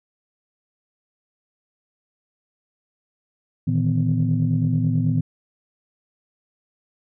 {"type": "tone cluster", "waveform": "sine", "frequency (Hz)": [114.6, 150.4, 159.6, 251.4], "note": ["A#2", "D3", "D#3", "B3"], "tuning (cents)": [-29, 42, 44, 31], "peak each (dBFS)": [-21, -25, -21, -24], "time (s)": [3.67, 5.21], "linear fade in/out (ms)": 10, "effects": ["tanh soft clip ceiling -9 dBFS"]}